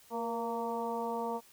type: harmonic tone with a mistuned harmonic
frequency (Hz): 230.2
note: A#3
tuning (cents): -22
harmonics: 1 / 2 / 3 / 4 / 5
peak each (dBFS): -40 / -37 / -40 / -37 / -45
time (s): 0.1-1.41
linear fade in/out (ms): 50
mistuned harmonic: 2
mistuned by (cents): +37
effects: white hiss -60 dBFS RMS until 1.52 s